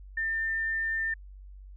sine tone, 1798 Hz, A6, 37 cents sharp, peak -27 dBFS, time 0.17-1.14 s, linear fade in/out 5 ms, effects added 48 Hz sine -44 dBFS peak until 1.76 s

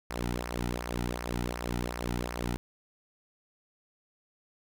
sawtooth tone with flanger, 60 Hz, B1, 49 cents flat, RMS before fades -34 dBFS, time 0.1-2.57 s, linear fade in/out 0 ms, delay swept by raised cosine 0.26 to 1.86 ms, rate 2.7 Hz, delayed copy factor -0.7, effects none

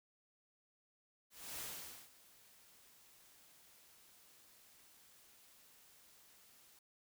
white noise with ADSR envelope, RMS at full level -45 dBFS, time 1.3-6.79 s, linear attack 280 ms, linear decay 510 ms, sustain -20 dB, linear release 3 ms, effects none

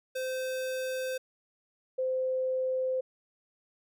square / sine tone pair in turn, 517 / 517 Hz, C5 / C5, -21 / -21 cents, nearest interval unison, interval 0 cents, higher neither, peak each -32 / -27 dBFS, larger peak second, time 0.15-1.18 / 1.98-3.01 s, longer neither, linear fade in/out 10 ms, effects none

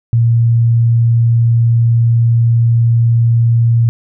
sine tone, 116.54 Hz, A#2, in tune, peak -7 dBFS, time 0.13-3.89 s, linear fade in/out 0 ms, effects none

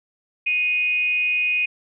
sine tone with frequency modulation, 2489 Hz, D#7, in tune, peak -18 dBFS, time 0.46-1.66 s, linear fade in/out 10 ms, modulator 333 Hz, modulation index 0.33, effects none

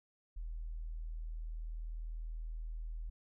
sine tone, 40.18 Hz, E1, 44 cents flat, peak -39 dBFS, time 0.36-3.1 s, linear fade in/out 10 ms, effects none

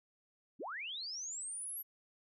sine linear sweep, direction up, 164.9 to 11870 Hz, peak -40 dBFS, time 0.59-1.83 s, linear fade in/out 20 ms, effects none

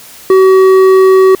sine tone with hard clipping, 379 Hz, F#4, 42 cents sharp, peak -4 dBFS, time 0.3-1.35 s, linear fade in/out 2 ms, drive 8 dB, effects white hiss -34 dBFS RMS until 1.4 s

